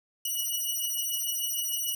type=beating tone pair; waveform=5% pulse; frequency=2923 / 2929.7 Hz; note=F#7 / F#7; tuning=-22 / -18 cents; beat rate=6.7 Hz; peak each=-23 dBFS; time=0.25-1.95 s; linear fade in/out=5 ms; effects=none